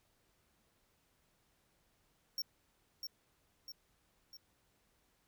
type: tone with echo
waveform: square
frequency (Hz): 5520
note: F8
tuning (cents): -21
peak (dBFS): -36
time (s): 2.38-2.42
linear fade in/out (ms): 2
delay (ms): 650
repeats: 3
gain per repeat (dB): -5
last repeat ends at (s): 4.37
effects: pink hiss -75 dBFS RMS until 5.27 s